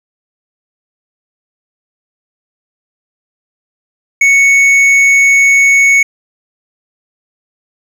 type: tone with hard clipping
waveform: triangle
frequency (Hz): 2217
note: C#7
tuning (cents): 0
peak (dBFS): -6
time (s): 4.21-6.03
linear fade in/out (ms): 5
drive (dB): 9
effects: none